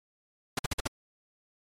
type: noise bursts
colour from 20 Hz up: pink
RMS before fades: -29 dBFS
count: 5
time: 0.57-0.875 s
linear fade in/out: 5 ms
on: 21 ms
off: 50 ms
effects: low-pass 10000 Hz 12 dB/octave + MP3 96 kbps